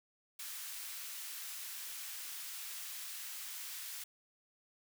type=high-pass noise; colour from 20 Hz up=white; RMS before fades=-45 dBFS; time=0.39-4.04 s; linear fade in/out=5 ms; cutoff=1400 Hz; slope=12 dB/octave; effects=none